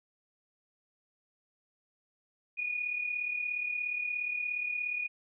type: tone pair together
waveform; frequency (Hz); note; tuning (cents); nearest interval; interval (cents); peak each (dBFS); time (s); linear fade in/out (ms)
sine; 2424 / 2461; D#7 / D#7; -46 / -20; unison; 26; -39 / -32; 2.57-5.08; 20
effects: none